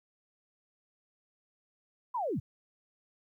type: linear sweep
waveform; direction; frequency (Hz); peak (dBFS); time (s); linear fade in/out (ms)
sine; down; 1052 to 77.78; -30; 2.14-2.4; 10
effects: 12-bit